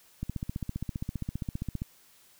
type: click train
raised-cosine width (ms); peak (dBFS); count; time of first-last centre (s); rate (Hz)
5; -20; 25; 0.23-1.819; 15.1
effects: white hiss -60 dBFS RMS until 2.39 s